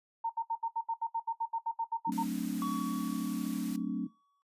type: tone bursts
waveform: sine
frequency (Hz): 913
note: A#5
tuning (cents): -36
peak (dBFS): -29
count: 16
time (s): 0.24-2.233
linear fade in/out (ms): 10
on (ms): 58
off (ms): 71
type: chord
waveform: sine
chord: D dominant seventh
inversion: first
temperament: equal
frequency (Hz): 185 / 220 / 261.6 / 293.7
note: F#3 / A3 / C4 / D4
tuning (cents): 0 / 0 / 0 / 0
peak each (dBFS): -37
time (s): 2.07-4.07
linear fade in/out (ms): 10
type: noise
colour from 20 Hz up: white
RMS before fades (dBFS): -48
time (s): 2.12-3.76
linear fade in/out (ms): 0
type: tone with exponential decay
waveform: triangle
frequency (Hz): 1129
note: C#6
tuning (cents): +31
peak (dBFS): -32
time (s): 2.62-4.42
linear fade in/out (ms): 0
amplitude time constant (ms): 390
effects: noise-tail reverb RT60 0.2 s tail -18 dB re dry + resampled to 32000 Hz